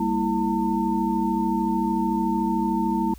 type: tone cluster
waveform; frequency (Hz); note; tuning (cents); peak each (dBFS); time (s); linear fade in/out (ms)
sine; 198 / 231.5 / 327.8 / 902; G3 / A#3 / E4 / A5; +18 / -12 / -10 / +43; -26; 0-3.14; 5
effects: added 60 Hz sine -41 dBFS peak until 3.18 s + white hiss -54 dBFS RMS until 3.18 s